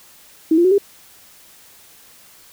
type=tone with pitch steps; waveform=sine; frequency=320 / 345 / 371.9 / 400.9 Hz; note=D#4 / F4 / F#4 / G4; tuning=+49 / -21 / +9 / +39 cents; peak=-10 dBFS; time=0.51-0.782 s; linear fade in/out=5 ms; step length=68 ms; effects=white hiss -47 dBFS RMS until 2.52 s